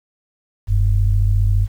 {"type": "tone pair together", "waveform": "sine", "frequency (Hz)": [43.88, 98.5], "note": ["F1", "G2"], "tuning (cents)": [9, 9], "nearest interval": "octave + major second", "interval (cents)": 1400, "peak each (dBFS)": -15, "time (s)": [0.67, 1.68], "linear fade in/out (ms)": 50, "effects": ["8-bit"]}